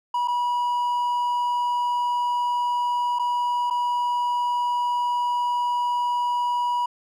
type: tone with dropouts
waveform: triangle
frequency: 971 Hz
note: B5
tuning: 30 cents flat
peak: -19 dBFS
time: 0.14-6.86 s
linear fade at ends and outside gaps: 5 ms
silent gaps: 0.276-0.281 / 3.188-3.194 / 3.701-3.707 s
effects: none